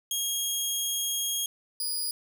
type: tone pair in turn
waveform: 15% pulse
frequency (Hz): 3266 / 4909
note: G#7 / D#8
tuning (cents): -30 / -24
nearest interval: perfect fifth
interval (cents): 706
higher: second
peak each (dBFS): -20 / -22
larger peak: first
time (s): 0.11-1.46 / 1.8-2.11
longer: first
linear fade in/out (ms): 2
effects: none